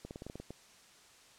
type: clicks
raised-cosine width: 2 ms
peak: -30 dBFS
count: 9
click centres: 0.05 / 0.109 / 0.159 / 0.221 / 0.266 / 0.299 / 0.356 / 0.4 / 0.506 s
effects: white hiss -60 dBFS RMS until 1.38 s + low-pass 8000 Hz 12 dB/octave